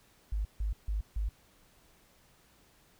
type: tone bursts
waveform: sine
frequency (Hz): 51.91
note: G#1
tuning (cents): 0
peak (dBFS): -29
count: 4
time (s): 0.32-1.29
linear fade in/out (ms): 5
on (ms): 130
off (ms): 150
effects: pink hiss -64 dBFS RMS until 2.99 s